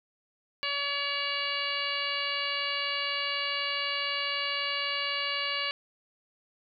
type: harmonic tone with a mistuned harmonic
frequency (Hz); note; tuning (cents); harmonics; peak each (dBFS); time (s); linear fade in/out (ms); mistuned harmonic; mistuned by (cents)
568; C#5; +42; 1 / 2 / 3 / 4 / 5 / 6 / 7 / 8; -41 / -37 / -38 / -35 / -33 / -42 / -39 / -38; 0.63-5.71; 0; 7; +21
effects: none